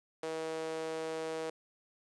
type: tone with high-pass filter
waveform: sawtooth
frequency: 160.2 Hz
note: E3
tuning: 49 cents flat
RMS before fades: -38 dBFS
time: 0.23-1.5 s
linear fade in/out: 2 ms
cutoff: 470 Hz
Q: 3.1
effects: resampled to 22050 Hz + 11-bit